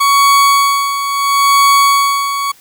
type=tone with tremolo; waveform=40% pulse; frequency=1120 Hz; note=C#6; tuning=18 cents sharp; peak=-5 dBFS; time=0-2.52 s; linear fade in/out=10 ms; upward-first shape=sine; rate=0.74 Hz; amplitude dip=65%; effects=white hiss -45 dBFS RMS until 2.6 s